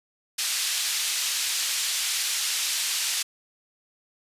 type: band-pass noise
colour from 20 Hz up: pink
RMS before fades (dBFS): -27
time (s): 0.38-3.23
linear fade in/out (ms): 10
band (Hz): 3200 to 10000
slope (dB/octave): 12
effects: resampled to 32000 Hz